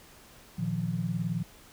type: chord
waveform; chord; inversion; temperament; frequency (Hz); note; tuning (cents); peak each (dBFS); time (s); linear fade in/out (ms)
sine; Bb suspended fourth; none; equal; 116.54 / 155.56 / 174.61; Bb2 / Eb3 / F3; 0 / 0 / 0; -34 / -33 / -31; 0.58-1.43; 10
effects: pink hiss -54 dBFS RMS until 1.72 s